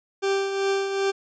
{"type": "tone with tremolo", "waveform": "40% pulse", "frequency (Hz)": 392, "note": "G4", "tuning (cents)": 0, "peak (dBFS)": -19, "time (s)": [0.22, 1.12], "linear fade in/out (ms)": 20, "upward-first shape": "triangle", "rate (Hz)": 2.6, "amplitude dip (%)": 55, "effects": ["resampled to 16000 Hz"]}